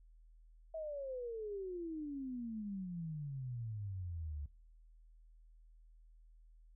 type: exponential sweep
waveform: sine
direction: down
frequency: 652 to 70 Hz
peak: -40 dBFS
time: 0.74-4.46 s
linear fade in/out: 5 ms
effects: noise-tail reverb RT60 0.6 s tail -22 dB re dry + added 40 Hz sine -59 dBFS peak until 6.75 s